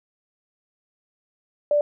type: tone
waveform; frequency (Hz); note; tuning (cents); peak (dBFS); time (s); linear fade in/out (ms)
sine; 587.3; D5; 0; -16; 1.71-1.81; 2
effects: none